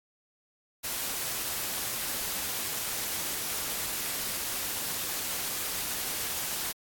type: noise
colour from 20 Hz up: white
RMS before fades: -33 dBFS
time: 0.83-6.73 s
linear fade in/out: 20 ms
effects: AAC 64 kbps